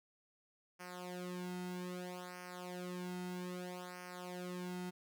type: tone with flanger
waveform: sawtooth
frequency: 180 Hz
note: F#3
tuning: 47 cents flat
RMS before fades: -45 dBFS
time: 0.79-4.91 s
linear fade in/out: 20 ms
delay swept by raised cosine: 0.26 to 1.76 ms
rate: 0.62 Hz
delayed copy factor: -0.85
effects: none